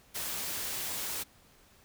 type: noise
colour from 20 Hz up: white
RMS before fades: -36 dBFS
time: 0.14-1.24 s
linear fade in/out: 20 ms
effects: pink hiss -61 dBFS RMS until 1.84 s